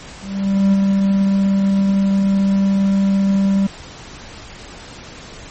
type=tone with ADSR envelope; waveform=triangle; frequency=196 Hz; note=G3; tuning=in tune; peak=-7 dBFS; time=0.2-3.67 s; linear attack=530 ms; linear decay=23 ms; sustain=-3 dB; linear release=6 ms; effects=pink hiss -36 dBFS RMS until 5.5 s + MP3 32 kbps